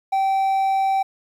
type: tone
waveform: triangle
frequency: 775 Hz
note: G5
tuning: 20 cents flat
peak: -15 dBFS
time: 0.12-1.03 s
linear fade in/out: 10 ms
effects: 9-bit